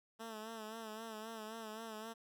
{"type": "tone with vibrato", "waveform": "10% pulse", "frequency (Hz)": 220.9, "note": "A3", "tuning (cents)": 7, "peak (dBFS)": -37, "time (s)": [0.19, 2.14], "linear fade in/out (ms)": 20, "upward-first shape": "sine", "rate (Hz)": 3.8, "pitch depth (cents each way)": 57, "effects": []}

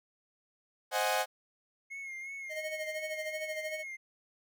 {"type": "chord", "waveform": "sawtooth", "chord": "Ab dominant seventh", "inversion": "first", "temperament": "equal", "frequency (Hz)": [523.3, 622.3, 740, 830.6], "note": ["C5", "Eb5", "Gb5", "Ab5"], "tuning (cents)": [0, 0, 0, 0], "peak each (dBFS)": [-31, -31, -29, -30], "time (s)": [0.91, 1.26], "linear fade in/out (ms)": 50}
{"type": "tone with vibrato", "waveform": "triangle", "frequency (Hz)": 2155, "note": "C#7", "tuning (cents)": -49, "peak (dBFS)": -38, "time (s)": [1.9, 3.97], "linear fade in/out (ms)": 20, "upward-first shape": "sine", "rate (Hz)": 2.8, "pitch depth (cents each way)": 45}
{"type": "tone with tremolo", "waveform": "square", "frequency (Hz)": 622.3, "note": "D#5", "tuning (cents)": 0, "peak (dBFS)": -35, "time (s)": [2.49, 3.84], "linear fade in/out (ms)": 50, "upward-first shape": "sine", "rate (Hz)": 13, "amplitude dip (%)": 70}
{"effects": []}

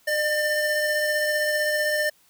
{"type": "tone pair together", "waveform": "square", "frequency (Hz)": [603.5, 1795], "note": ["D5", "A6"], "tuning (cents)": [47, 34], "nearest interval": "octave + perfect fifth", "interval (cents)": 1887, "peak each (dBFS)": -25, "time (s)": [0.07, 2.1], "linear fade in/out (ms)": 10, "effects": ["white hiss -60 dBFS RMS until 2.29 s"]}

